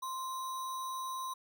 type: tone with sample-and-hold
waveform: sine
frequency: 1046 Hz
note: C6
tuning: 1 cent flat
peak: -36 dBFS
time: 0.02-1.34 s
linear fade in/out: 10 ms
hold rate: 4900 Hz
effects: none